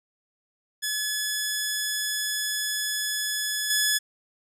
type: tone with level steps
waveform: 10% pulse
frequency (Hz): 1708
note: G#6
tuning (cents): +48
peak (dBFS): -17 / -12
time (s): 0.82-3.99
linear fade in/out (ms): 20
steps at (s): 3.7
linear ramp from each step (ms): 5
effects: none